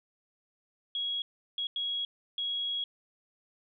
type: tone bursts at uneven times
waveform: sine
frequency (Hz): 3317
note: G#7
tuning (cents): -3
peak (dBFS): -30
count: 4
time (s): 0.95-1.22 / 1.58-1.67 / 1.76-2.05 / 2.38-2.84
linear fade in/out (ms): 2
effects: none